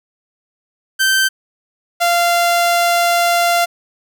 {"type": "tone pair in turn", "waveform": "sawtooth", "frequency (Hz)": [1553, 691.8], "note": ["G6", "F5"], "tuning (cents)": [-17, -17], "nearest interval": "octave + major second", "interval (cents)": 1400, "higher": "first", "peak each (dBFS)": -8, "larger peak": "neither", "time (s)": [[0.99, 1.29], [2, 3.66]], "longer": "second", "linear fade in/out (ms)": 20, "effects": []}